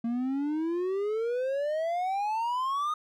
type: exponential sweep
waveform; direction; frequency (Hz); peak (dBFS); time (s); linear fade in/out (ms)
triangle; up; 228.5 to 1244.5; -25; 0.04-2.94; 5
effects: none